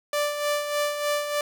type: tone with tremolo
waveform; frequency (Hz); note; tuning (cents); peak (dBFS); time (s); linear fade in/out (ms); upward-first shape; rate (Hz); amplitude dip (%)
sawtooth; 587.3; D5; 0; -18; 0.13-1.41; 2; sine; 3.3; 55
effects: none